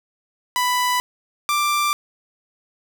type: tone pair in turn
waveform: sawtooth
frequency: 992 / 1179.7 Hz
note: B5 / D6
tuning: +7 / +7 cents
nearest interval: minor third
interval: 300 cents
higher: second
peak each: -14 dBFS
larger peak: neither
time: 0.56-1 / 1.49-1.93 s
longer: neither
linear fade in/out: 0 ms
effects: none

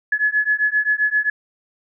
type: beating tone pair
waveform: sine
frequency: 1700 / 1707.6 Hz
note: G#6 / G#6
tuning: +40 / +48 cents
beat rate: 7.6 Hz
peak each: -19 dBFS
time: 0.12-1.3 s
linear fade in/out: 5 ms
effects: none

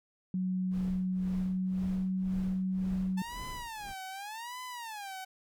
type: tone with pitch glide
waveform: sine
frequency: 185 to 187.26 Hz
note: F#3 to F#3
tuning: 0 to +21 cents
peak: -29 dBFS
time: 0.34-3.22 s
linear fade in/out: 2 ms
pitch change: +21 cents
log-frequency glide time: 1.27-2.03 s
type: noise with tremolo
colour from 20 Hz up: brown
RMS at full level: -42 dBFS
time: 0.7-3.94 s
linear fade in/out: 50 ms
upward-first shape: sine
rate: 1.9 Hz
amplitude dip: 95%
type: tone with vibrato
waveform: sawtooth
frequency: 873 Hz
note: A5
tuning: 14 cents flat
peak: -36 dBFS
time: 3.17-5.25 s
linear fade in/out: 10 ms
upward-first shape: sine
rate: 0.86 Hz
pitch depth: 250 cents each way
effects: none

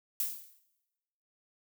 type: noise with exponential decay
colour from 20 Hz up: violet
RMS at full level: -29 dBFS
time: 0.2-0.59 s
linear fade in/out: 1 ms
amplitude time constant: 84 ms
effects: noise-tail reverb RT60 1.0 s tail -18 dB re dry

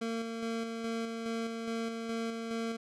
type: tone with tremolo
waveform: 25% pulse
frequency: 228 Hz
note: A#3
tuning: 38 cents flat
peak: -29 dBFS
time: 0.01-2.77 s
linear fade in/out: 10 ms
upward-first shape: square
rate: 2.4 Hz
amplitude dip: 35%
effects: low-pass 7000 Hz 12 dB/octave

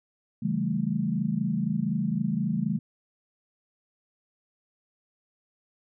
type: chord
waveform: sine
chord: A dominant seventh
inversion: first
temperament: equal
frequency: 138.59 / 164.81 / 196 / 220 Hz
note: C#3 / E3 / G3 / A3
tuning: 0 / 0 / 0 / 0 cents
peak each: -33 / -30 / -29 / -29 dBFS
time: 0.42-2.79 s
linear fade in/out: 10 ms
effects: none

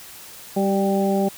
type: harmonic tone with a mistuned harmonic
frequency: 196.7 Hz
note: G3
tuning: 6 cents sharp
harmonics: 1 / 2 / 3 / 4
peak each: -20 / -23 / -25 / -26 dBFS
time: 0.56-1.29 s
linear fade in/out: 10 ms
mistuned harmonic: 2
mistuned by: -22 cents
effects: white hiss -41 dBFS RMS until 1.37 s

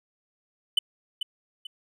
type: tone with echo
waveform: triangle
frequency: 3000 Hz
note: F#7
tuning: 23 cents sharp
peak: -16 dBFS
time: 0.77-0.79 s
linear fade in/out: 5 ms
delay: 440 ms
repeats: 2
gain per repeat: -9 dB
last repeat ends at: 1.67 s
effects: none

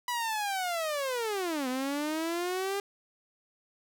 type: linear two-way sweep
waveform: sawtooth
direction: down then up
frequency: 987.8 to 249.8 to 403.7 Hz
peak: -26 dBFS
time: 0.08-2.8 s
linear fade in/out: 2 ms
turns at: 1.68 s
effects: none

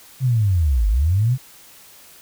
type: linear two-way sweep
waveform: sine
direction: down then up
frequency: 135 to 47.81 to 135 Hz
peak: -14 dBFS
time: 0.2-1.38 s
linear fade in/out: 50 ms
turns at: 0.88 s
effects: white hiss -46 dBFS RMS until 2.21 s

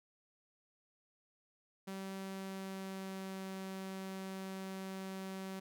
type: tone with pitch glide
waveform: sawtooth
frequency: 192.7 to 190.93 Hz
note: G3 to G3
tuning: -29 to -45 cents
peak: -38 dBFS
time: 1.87-5.6 s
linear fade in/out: 10 ms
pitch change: -16 cents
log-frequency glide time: 2.07-3.44 s
effects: none

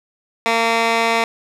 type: tone with band-pass filter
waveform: 15% pulse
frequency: 229 Hz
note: A#3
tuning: 31 cents flat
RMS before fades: -17 dBFS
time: 0.46-1.24 s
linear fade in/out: 0 ms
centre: 1900 Hz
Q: 0.74
effects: none

